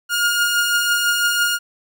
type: beating tone pair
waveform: sawtooth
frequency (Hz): 1419 / 1425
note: F6 / F6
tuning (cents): +27 / +34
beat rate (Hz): 6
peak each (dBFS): -21 / -13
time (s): 0.09-1.59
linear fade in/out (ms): 50
effects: none